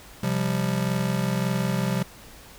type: chord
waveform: square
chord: C suspended fourth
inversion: none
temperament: just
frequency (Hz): 130.81 / 174.42 / 196.22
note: C3 / F3 / G3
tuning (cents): 0 / -2 / +2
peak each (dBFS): -28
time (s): 0.23-2.03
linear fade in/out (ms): 5
effects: added 50 Hz sine -54 dBFS peak until 2.58 s + pink hiss -47 dBFS RMS until 2.58 s